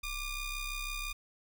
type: ring-modulated tone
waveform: sawtooth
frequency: 1207 Hz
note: D6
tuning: 47 cents sharp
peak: -29 dBFS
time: 0.03-1.13 s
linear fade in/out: 10 ms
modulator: 1240 Hz
effects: none